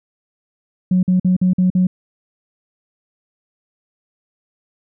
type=tone bursts; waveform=sine; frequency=183.2 Hz; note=F#3; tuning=17 cents flat; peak=-10 dBFS; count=6; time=0.91-1.87 s; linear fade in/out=5 ms; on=120 ms; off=48 ms; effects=tanh soft clip ceiling -7 dBFS